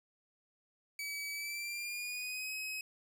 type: tone with pitch glide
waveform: sawtooth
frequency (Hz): 2285 to 2550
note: D7 to D#7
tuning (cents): -48 to +42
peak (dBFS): -35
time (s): 0.99-2.81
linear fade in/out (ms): 2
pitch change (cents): +190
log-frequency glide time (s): 1.31-2.55
effects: 12-bit